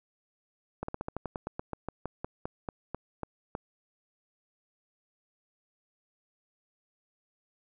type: slowing click train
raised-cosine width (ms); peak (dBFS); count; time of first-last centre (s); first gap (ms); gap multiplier
1; -20; 19; 0.83-3.551; 54; 1.11
effects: none